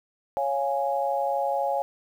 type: chord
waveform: sine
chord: Db major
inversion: none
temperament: equal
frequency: 554.4 / 698.5 / 830.6 Hz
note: Db5 / F5 / Ab5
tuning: 0 / 0 / 0 cents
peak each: -27 / -29 / -27 dBFS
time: 0.37-1.82 s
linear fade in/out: 0 ms
effects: 9-bit